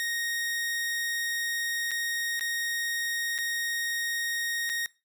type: tone with dropouts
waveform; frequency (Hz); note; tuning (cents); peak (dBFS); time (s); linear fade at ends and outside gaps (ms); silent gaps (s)
sawtooth; 1864.7; A#6; 0; -25; 0-4.86; 0; 1.909-1.915 / 2.395-2.409 / 3.38-3.386 / 4.693-4.698
effects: noise-tail reverb RT60 0.3 s tail -22 dB re dry